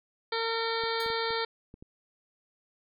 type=harmonic tone; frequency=455.4 Hz; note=A#4; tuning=40 cents flat; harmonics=1 / 2 / 3 / 4 / 5 / 7 / 8 / 9 / 10; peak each=-32 / -35 / -36 / -38 / -40 / -43 / -40 / -39 / -40 dBFS; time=0.32-1.45 s; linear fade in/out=5 ms
type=clicks; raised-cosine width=3 ms; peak=-34 dBFS; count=6; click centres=0.837 / 1.062 / 1.102 / 1.306 / 1.741 / 1.825 s
type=tone with exponential decay; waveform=5% pulse; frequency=1661.2 Hz; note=G#6; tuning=in tune; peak=-30 dBFS; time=1-1.15 s; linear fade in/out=1 ms; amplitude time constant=32 ms
effects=none